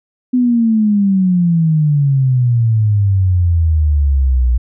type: exponential sweep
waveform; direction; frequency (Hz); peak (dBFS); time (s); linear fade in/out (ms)
sine; down; 254.1 to 59.2; -9; 0.33-4.58; 10
effects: none